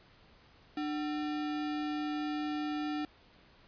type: tone with sample-and-hold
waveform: sine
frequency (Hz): 299.2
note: D4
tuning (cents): +32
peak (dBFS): -32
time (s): 0.77-3.05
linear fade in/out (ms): 2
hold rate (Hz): 1050
effects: pink hiss -61 dBFS RMS until 3.67 s + resampled to 11025 Hz